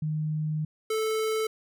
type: tone pair in turn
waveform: sine / square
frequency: 154.1 / 438.1 Hz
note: D#3 / A4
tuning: -16 / -7 cents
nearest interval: octave + tritone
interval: 1809 cents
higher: second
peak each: -26 dBFS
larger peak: neither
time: 0.02-0.65 / 0.9-1.47 s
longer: first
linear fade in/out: 5 ms
effects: none